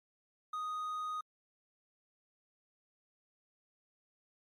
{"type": "tone", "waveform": "triangle", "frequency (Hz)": 1244.5, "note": "D#6", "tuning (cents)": 0, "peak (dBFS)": -34, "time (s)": [0.53, 1.21], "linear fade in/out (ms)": 5, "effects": ["MP3 64 kbps"]}